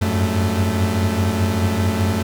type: tone cluster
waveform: 40% pulse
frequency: 91.2 / 96.1 / 104.6 / 220.7 Hz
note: F#2 / G2 / G#2 / A3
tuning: -24 / -34 / +13 / +5 cents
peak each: -19 / -23 / -26 / -21 dBFS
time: 0.01-2.23 s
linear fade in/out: 10 ms
effects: none